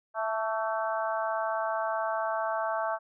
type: harmonic tone with a mistuned harmonic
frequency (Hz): 220.4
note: A3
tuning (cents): +3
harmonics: 3 / 4 / 5 / 6 / 7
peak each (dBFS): -31 / -33 / -35 / -37 / -38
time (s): 0.14-2.99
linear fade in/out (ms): 50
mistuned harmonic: 5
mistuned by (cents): +33
effects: none